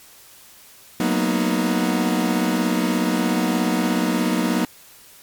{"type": "chord", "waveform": "40% pulse", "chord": "B major seventh", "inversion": "second", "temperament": "equal with one note detuned", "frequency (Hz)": [185, 230.1, 246.9, 311.1], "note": ["F#3", "A#3", "B3", "D#4"], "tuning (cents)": [0, -22, 0, 0], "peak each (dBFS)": -23, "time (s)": [1, 4.65], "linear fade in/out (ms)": 2, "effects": ["white hiss -47 dBFS RMS until 5.22 s", "MP3 96 kbps"]}